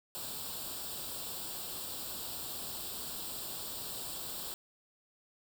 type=noise with comb filter; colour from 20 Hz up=white; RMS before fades=-41 dBFS; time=0.15-4.54 s; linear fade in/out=0 ms; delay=0.24 ms; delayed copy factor=+0.75; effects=none

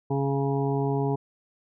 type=harmonic tone with a mistuned harmonic; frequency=138.59 Hz; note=C#3; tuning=in tune; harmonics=1 / 2 / 3 / 5 / 6 / 7; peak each=-26 / -30 / -28 / -36 / -35 / -37 dBFS; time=0.1-1.16 s; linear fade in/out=10 ms; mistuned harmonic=7; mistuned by=-16 cents; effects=none

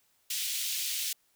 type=high-pass noise; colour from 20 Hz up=pink; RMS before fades=-33 dBFS; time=0.3-1.13 s; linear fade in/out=5 ms; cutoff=2800 Hz; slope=24 dB/octave; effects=white hiss -70 dBFS RMS until 1.35 s

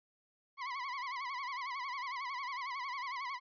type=tone with vibrato; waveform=30% pulse; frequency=1046.5 Hz; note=C6; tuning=in tune; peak=-35 dBFS; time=0.57-3.4 s; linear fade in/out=50 ms; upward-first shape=sine; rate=11 Hz; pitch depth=130 cents each way; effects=resampled to 11025 Hz

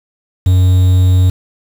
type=tone with quantisation; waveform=triangle; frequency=92 Hz; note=F#2; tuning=9 cents flat; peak=-4 dBFS; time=0.46-1.3 s; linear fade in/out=5 ms; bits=5; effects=none

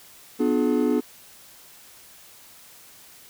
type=chord; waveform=triangle; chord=B diminished seventh; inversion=none; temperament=just; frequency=246.9 / 296.3 / 355.6 / 426.7 Hz; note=B3 / D4 / F4 / Ab4; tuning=0 / +15 / +31 / +47 cents; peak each=-21 / -22 / -26 / -23 dBFS; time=0.39-1.01 s; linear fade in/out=20 ms; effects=white hiss -49 dBFS RMS until 3.29 s

